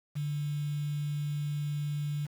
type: tone with quantisation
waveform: sine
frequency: 146.83 Hz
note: D3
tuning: in tune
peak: -30 dBFS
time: 0.15-2.27 s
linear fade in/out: 20 ms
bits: 8
effects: none